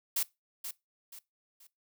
blue noise with echo, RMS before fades -30 dBFS, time 0.16-0.23 s, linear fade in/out 5 ms, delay 480 ms, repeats 3, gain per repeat -9 dB, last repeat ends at 1.67 s, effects noise-tail reverb RT60 0.2 s tail -20 dB re dry

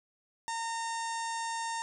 harmonic tone, 916 Hz, A#5, 31 cents flat, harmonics 1 / 2 / 3 / 4 / 5 / 6 / 7 / 8 / 9 / 10, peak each -34 / -41 / -50 / -48 / -51 / -47 / -48 / -47 / -52 / -49 dBFS, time 0.48-1.82 s, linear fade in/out 0 ms, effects none

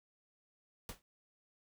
pink noise with exponential decay, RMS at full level -41 dBFS, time 0.89-1.02 s, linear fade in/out 1 ms, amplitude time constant 27 ms, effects none

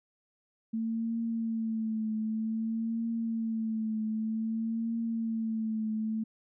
sine tone with vibrato, 223.4 Hz, A3, 27 cents sharp, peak -29 dBFS, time 0.73-6.24 s, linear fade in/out 10 ms, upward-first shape triangle, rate 0.53 Hz, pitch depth 50 cents each way, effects none

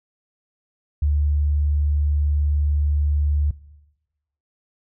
sine tone, 73.42 Hz, D2, in tune, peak -16 dBFS, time 1.02-3.51 s, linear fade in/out 5 ms, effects noise-tail reverb RT60 1.0 s tail -20 dB re dry

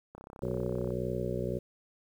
click train, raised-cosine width 1 ms, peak -32 dBFS, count 26, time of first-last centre 0.15-0.905 s, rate 33.1 Hz
harmonic tone, 61.74 Hz, B1, in tune, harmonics 1 / 2 / 3 / 4 / 6 / 7 / 8 / 9, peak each -42 / -37 / -38 / -42 / -37 / -39 / -41 / -39 dBFS, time 0.42-1.59 s, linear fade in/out 10 ms
effects 10-bit

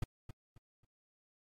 brown noise with echo, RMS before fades -33 dBFS, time 0.02-0.04 s, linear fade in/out 5 ms, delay 270 ms, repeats 3, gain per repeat -11 dB, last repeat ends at 0.85 s, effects AAC 48 kbps

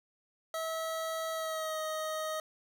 25% pulse tone with pitch glide, 647 to 626.4 Hz, E5 to D#5, -32 to +11 cents, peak -30 dBFS, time 0.54-2.4 s, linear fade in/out 2 ms, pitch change -57 cents, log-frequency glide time 1.33-1.79 s, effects none

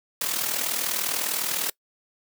white noise with amplitude modulation, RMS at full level -24 dBFS, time 0.21-1.7 s, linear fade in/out 5 ms, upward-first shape sine, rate 40 Hz, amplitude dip 65%, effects noise-tail reverb RT60 0.1 s tail -23 dB re dry + high-pass 200 Hz 12 dB/octave

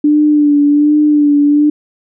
sine tone with vibrato, 294.7 Hz, D4, 6 cents sharp, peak -6 dBFS, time 0.04-1.7 s, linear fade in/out 5 ms, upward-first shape sine, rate 1.3 Hz, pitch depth 33 cents each way, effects none

